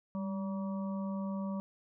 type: harmonic tone with a mistuned harmonic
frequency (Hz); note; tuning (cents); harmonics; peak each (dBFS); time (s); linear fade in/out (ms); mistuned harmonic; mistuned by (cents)
191.2; G3; -43; 1 / 3 / 5 / 6; -34 / -44 / -48 / -50; 0.15-1.6; 0; 1; +52
effects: none